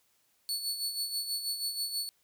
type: tone with tremolo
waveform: sawtooth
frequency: 4435 Hz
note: C#8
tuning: in tune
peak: -27 dBFS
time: 0.49-2.09 s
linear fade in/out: 0 ms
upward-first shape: sine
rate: 6.2 Hz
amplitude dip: 60%
effects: white hiss -71 dBFS RMS until 2.23 s